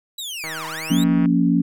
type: linear two-way sweep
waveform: sawtooth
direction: down then up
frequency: 3962 to 883 to 3962 Hz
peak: -25 dBFS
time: 0.18-1.04 s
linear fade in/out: 5 ms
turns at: 0.66 s
type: click train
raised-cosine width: 0.5 ms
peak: -19 dBFS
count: 131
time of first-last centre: 0.44-1.258 s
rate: 159 Hz
type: chord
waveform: sine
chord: Bb minor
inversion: second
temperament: just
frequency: 174.81 / 233.1 / 279.7 Hz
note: F3 / Bb3 / Db4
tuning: +2 / 0 / +16 cents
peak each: -18 / -20 / -18 dBFS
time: 0.9-1.62 s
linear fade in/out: 10 ms
effects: none